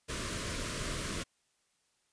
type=band-stop noise; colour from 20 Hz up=pink; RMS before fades=-37 dBFS; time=0.08-1.24 s; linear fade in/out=20 ms; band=670 to 980 Hz; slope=96 dB/octave; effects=white hiss -75 dBFS RMS until 2.12 s + resampled to 22050 Hz